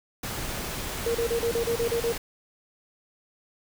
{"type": "noise", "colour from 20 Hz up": "pink", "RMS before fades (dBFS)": -33, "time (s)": [0.23, 2.18], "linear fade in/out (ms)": 5}
{"type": "tone bursts", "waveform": "sine", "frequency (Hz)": 466.2, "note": "A#4", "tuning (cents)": 0, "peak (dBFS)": -23, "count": 9, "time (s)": [1.06, 2.124], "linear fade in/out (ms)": 5, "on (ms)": 88, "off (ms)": 34}
{"effects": []}